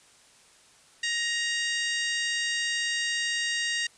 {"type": "harmonic tone", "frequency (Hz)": 938, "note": "A#5", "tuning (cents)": 11, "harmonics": [2, 3, 4, 5, 6, 7, 8, 9], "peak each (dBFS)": [-29, -33, -35, -37, -39, -40, -41, -42], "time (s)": [1.03, 3.87], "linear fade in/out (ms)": 5, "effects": ["white hiss -57 dBFS RMS until 3.97 s", "resampled to 22050 Hz"]}